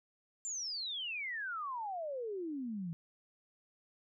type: exponential sweep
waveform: sine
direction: down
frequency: 7400 to 160 Hz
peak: -37 dBFS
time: 0.45-2.93 s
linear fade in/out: 0 ms
effects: none